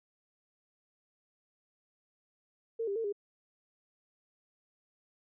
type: tone with pitch steps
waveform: sine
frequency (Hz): 455.6 / 398.6 / 453.1 / 406.3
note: A#4 / G4 / A#4 / G#4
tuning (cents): -40 / +29 / -49 / -38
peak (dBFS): -31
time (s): 2.79-3.126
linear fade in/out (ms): 10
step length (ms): 84
effects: none